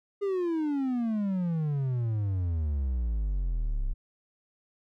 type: exponential sweep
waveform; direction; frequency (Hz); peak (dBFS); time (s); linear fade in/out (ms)
triangle; down; 409.9 to 31.7; -24; 0.21-3.94; 20
effects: none